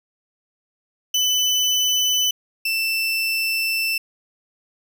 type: tone pair in turn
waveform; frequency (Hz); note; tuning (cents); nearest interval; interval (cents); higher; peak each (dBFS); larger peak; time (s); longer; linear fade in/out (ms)
30% pulse; 3004 / 2666; F#7 / E7; +26 / +19; major second; 207; first; -14 / -17; first; 1.14-2.31 / 2.65-3.98; second; 5
effects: none